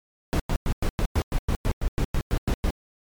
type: noise bursts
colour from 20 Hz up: brown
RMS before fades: -22 dBFS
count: 15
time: 0.33-2.705 s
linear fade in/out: 0 ms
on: 65 ms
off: 100 ms
effects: MP3 96 kbps

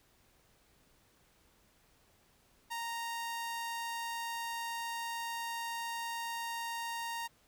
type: tone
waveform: sawtooth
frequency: 929 Hz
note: A#5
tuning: 6 cents flat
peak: -33 dBFS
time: 2.7-7.28 s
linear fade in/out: 20 ms
effects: pink hiss -68 dBFS RMS until 7.47 s

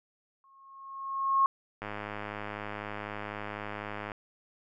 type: tone with exponential growth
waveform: sine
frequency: 1085 Hz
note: C#6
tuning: 37 cents flat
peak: -19 dBFS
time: 0.44-1.46 s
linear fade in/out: 1 ms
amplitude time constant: 220 ms
type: click train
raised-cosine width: 0.5 ms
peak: -22 dBFS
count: 240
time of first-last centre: 1.82-4.118 s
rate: 104 Hz
effects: none

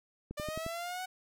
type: click train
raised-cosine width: 3 ms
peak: -27 dBFS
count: 5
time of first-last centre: 0.31-0.664 s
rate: 11.3 Hz
type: linear sweep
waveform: sawtooth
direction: up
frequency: 590 to 750 Hz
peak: -33 dBFS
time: 0.37-1.06 s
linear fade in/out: 10 ms
effects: none

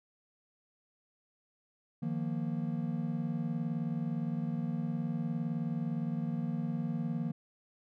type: chord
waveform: triangle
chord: Eb suspended second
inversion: none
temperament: just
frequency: 155.56 / 175.01 / 233.3 Hz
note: Eb3 / F3 / Bb3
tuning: 0 / +4 / +2 cents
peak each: -34 / -35 / -34 dBFS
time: 2.02-7.32 s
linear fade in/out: 10 ms
effects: none

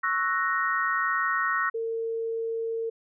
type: chord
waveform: sine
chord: F# dominant seventh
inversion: second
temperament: equal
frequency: 1108.7 / 1318.5 / 1480 / 1864.7 Hz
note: C#6 / E6 / F#6 / A#6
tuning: 0 / 0 / 0 / 0 cents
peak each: -29 / -29 / -30 / -28 dBFS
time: 0.03-1.7 s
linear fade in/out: 10 ms
type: tone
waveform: sine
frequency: 454.4 Hz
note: A#4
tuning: 44 cents flat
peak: -27 dBFS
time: 1.74-2.9 s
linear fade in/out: 10 ms
effects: none

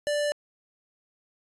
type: tone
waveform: square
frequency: 587.3 Hz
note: D5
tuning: in tune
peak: -25 dBFS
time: 0.07-0.32 s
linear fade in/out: 0 ms
effects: resampled to 24000 Hz

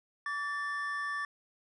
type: tone pair together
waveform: triangle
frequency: 1149.6 / 1774 Hz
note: D6 / A6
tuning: -37 / +14 cents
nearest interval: minor sixth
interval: 751 cents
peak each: -35 / -33 dBFS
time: 0.26-1.25 s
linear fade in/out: 2 ms
effects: resampled to 24000 Hz

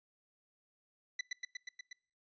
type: tone with echo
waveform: sawtooth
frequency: 1988 Hz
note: B6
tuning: 11 cents sharp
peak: -30 dBFS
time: 1.19-1.21 s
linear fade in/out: 5 ms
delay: 120 ms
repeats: 6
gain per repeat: -2 dB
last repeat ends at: 1.93 s
effects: noise-tail reverb RT60 0.5 s tail -25 dB re dry + resampled to 16000 Hz

